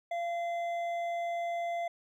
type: tone with hard clipping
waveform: sine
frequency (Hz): 687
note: F5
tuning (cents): -29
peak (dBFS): -33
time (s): 0.11-1.88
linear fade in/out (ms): 5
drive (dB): 7
effects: none